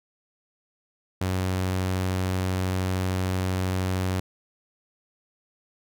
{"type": "tone", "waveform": "sawtooth", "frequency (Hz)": 93, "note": "F#2", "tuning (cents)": 9, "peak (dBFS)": -20, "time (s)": [1.21, 4.2], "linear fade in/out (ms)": 5, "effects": []}